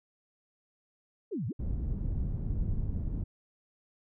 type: exponential two-way sweep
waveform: sine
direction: down then up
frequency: 484.3 to 98 to 484.3 Hz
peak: -31 dBFS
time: 1.31-1.53 s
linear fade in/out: 20 ms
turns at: 1.47 s
type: low-pass noise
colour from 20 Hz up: pink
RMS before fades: -32 dBFS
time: 1.59-3.24 s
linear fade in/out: 10 ms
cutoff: 150 Hz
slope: 12 dB/octave
effects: none